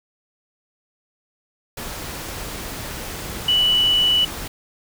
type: tone in noise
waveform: sine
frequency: 2960 Hz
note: F#7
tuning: in tune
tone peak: -14 dBFS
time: 3.48-4.25 s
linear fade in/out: 5 ms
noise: pink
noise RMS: -31 dBFS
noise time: 1.77-4.48 s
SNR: +14 dB
effects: none